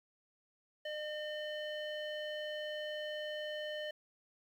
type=tone with low-pass filter; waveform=square; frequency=606 Hz; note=D#5; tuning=46 cents flat; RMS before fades=-41 dBFS; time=0.85-3.91 s; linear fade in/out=5 ms; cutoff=2800 Hz; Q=3.1; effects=11-bit